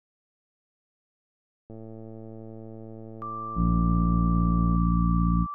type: click train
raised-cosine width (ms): 2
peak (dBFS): -30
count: 340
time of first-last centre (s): 1.7-4.754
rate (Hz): 111
type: tone with pitch glide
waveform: sine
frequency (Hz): 1174.7 to 1165.9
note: D6 to D6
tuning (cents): 0 to -13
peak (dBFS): -32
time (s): 3.22-5.54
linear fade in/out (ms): 0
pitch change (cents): -13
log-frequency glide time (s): 3.93-4.89
type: harmonic tone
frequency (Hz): 57.6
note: A#1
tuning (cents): -20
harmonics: 1 / 2 / 3 / 4 / 5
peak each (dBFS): -24 / -30 / -23 / -32 / -34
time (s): 3.55-5.47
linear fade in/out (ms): 50
effects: none